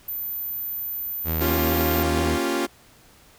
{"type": "tone", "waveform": "sine", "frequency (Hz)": 14230, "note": "A9", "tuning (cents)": 18, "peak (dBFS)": -27, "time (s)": [0.08, 2.03], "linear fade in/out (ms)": 5}
{"type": "tone with vibrato", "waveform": "sawtooth", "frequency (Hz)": 79.7, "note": "D#2", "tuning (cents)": 42, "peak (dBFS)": -20, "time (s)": [1.24, 2.39], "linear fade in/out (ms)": 50, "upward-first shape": "square", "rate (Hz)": 4.3, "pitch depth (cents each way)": 23}
{"type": "chord", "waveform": "sawtooth", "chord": "G half-diminished seventh", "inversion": "first", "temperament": "equal", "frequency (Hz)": [233.1, 277.2, 349.2, 392], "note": ["Bb3", "Db4", "F4", "G4"], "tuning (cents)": [0, 0, 0, 0], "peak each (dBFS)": [-27, -23, -21, -27], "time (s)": [1.4, 2.67], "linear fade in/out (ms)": 20}
{"effects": ["pink hiss -53 dBFS RMS until 3.38 s"]}